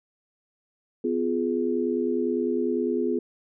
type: chord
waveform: sine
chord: F diminished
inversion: second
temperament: just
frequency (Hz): 251.4 / 349.2 / 419.1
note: Cb4 / F4 / Ab4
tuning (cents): +31 / 0 / +16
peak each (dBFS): -27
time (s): 1.04-3.19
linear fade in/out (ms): 5
effects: none